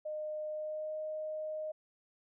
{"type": "tone with pitch glide", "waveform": "sine", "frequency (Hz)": [612, 619.5], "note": ["D#5", "D#5"], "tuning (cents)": [-29, -8], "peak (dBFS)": -36, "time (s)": [0.05, 1.72], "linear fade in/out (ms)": 10, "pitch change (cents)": 21, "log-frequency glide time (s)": [0.48, 0.96], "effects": []}